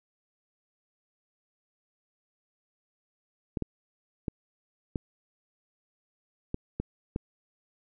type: clicks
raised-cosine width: 3 ms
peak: -17 dBFS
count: 7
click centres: 3.572 / 3.623 / 4.282 / 4.958 / 6.544 / 6.8 / 7.161 s
effects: none